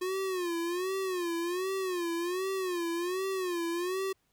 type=tone with vibrato; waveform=square; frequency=360 Hz; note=F#4; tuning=47 cents flat; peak=-31 dBFS; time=0.01-4.13 s; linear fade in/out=10 ms; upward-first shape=sine; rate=1.3 Hz; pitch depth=120 cents each way; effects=pink hiss -74 dBFS RMS until 4.32 s